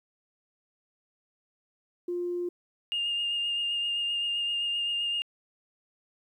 sine tone, 352.1 Hz, F4, 14 cents sharp, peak -28 dBFS, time 2.08-2.49 s, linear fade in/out 5 ms
sine tone with vibrato, 2824 Hz, F7, 19 cents sharp, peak -26 dBFS, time 2.92-5.22 s, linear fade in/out 0 ms, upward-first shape triangle, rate 7.7 Hz, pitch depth 19 cents each way
effects tanh soft clip ceiling -22 dBFS + 11-bit

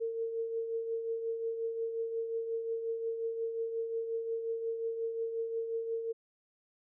sine tone with tremolo, 455.8 Hz, A#4, 39 cents flat, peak -30 dBFS, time 0-6.13 s, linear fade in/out 20 ms, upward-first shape triangle, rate 5.6 Hz, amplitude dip 55%, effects none

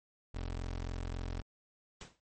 25% pulse tone, 43.65 Hz, F1, in tune, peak -33 dBFS, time 0.34-1.42 s, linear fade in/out 10 ms
pink noise with exponential decay, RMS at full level -44 dBFS, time 2.01-2.2 s, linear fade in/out 2 ms, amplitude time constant 41 ms
effects MP3 32 kbps

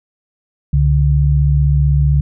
sine tone pair together, 67.87 / 143.5 Hz, C#2 / D3, -36 / -40 cents, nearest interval octave + minor second, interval 1296 cents, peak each -12 dBFS, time 0.73-2.21 s, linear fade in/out 5 ms, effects none

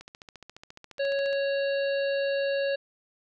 click train, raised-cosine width 0.2 ms, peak -27 dBFS, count 20, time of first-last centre 0.01-1.329 s, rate 14.4 Hz
harmonic tone, 554.4 Hz, C#5, in tune, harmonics 1 / 3 / 5 / 7 / 8, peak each -25 / -35 / -39 / -42 / -43 dBFS, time 0.99-2.76 s, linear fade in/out 10 ms
effects none

